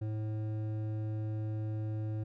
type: tone with hard clipping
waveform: sine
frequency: 108.2 Hz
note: A2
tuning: 29 cents flat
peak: -35 dBFS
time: 0.01-2.24 s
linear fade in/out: 10 ms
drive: 10 dB
effects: none